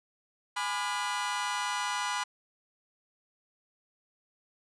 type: chord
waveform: sawtooth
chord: G# diminished seventh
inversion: none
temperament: just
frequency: 830.6 / 996.7 / 1196.1 / 1435.3 Hz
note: G#5 / B5 / D6 / F6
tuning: 0 / +16 / +31 / +47 cents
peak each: -33 / -29 / -35 / -34 dBFS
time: 0.56-2.24 s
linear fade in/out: 10 ms
effects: resampled to 22050 Hz